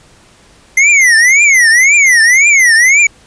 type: tone with vibrato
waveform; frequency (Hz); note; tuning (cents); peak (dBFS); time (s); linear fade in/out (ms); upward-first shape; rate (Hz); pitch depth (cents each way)
square; 2063; C7; -25; -5; 0.77-3.07; 5; triangle; 1.9; 280
effects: pink hiss -44 dBFS RMS until 3.26 s + resampled to 22050 Hz